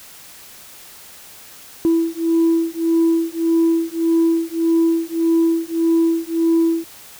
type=beating tone pair; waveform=sine; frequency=329.8 / 331.5 Hz; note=E4 / E4; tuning=+1 / +10 cents; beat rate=1.7 Hz; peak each=-16 dBFS; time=1.85-6.84 s; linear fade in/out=0 ms; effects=tanh soft clip ceiling -9 dBFS + white hiss -41 dBFS RMS until 7.19 s

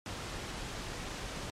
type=noise; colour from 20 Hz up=pink; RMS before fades=-40 dBFS; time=0.06-1.5 s; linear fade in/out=0 ms; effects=low-pass 7000 Hz 12 dB/octave + MP3 64 kbps

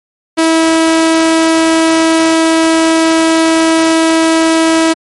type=tone; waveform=sawtooth; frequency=324.6 Hz; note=E4; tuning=27 cents flat; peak=-3 dBFS; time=0.37-4.94 s; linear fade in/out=20 ms; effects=MP3 48 kbps

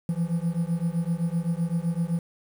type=beating tone pair; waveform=triangle; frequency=164.81 / 172.61 Hz; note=E3 / F3; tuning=0 / -20 cents; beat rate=7.8 Hz; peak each=-25 dBFS; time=0.09-2.19 s; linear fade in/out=2 ms; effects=8-bit

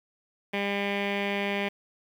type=tone with low-pass filter; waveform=15% pulse; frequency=200.7 Hz; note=G3; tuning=41 cents sharp; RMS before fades=-29 dBFS; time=0.53-1.69 s; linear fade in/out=10 ms; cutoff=2600 Hz; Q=7.7; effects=9-bit

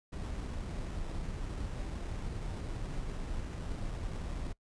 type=noise with sample-and-hold; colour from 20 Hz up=brown; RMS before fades=-38 dBFS; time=0.12-4.53 s; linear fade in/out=10 ms; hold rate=4410 Hz; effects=noise-tail reverb RT60 0.1 s tail -23 dB re dry + resampled to 22050 Hz

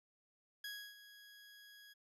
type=tone with ADSR envelope; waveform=20% pulse; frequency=1660 Hz; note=G#6; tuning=1 cent flat; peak=-38 dBFS; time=0.64-1.94 s; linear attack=4 ms; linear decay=300 ms; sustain=-14 dB; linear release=19 ms; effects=MP3 64 kbps

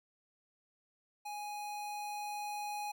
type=tone with level ramp; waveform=square; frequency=830.6 Hz; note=G#5; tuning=in tune; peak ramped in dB=-41 to -38 dBFS; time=1.25-2.92 s; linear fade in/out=10 ms; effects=none

